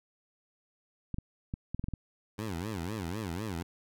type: clicks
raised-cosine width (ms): 5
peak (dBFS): -22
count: 8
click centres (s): 1.143 / 1.185 / 1.539 / 1.746 / 1.795 / 1.841 / 1.885 / 1.937
type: tone with vibrato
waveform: 15% pulse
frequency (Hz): 96.1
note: G2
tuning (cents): -34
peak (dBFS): -28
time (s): 2.38-3.63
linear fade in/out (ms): 10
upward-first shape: sine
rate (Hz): 4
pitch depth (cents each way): 270
effects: none